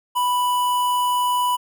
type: tone with notch filter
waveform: square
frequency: 987.8 Hz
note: B5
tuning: in tune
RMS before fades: -20 dBFS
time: 0.15-1.57 s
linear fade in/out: 20 ms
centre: 5300 Hz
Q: 1.1
effects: none